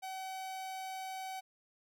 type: tone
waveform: 45% pulse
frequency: 759 Hz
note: F#5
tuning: 44 cents sharp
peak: -40 dBFS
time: 0.02-1.41 s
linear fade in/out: 20 ms
effects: none